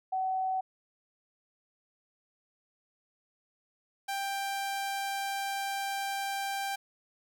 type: tone pair in turn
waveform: sine / sawtooth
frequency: 755 / 788.7 Hz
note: F#5 / G5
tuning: +35 / +10 cents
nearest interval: minor second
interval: 75 cents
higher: second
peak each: -28 dBFS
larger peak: neither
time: 0.12-0.61 / 4.08-6.76 s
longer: second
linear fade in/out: 10 ms
effects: none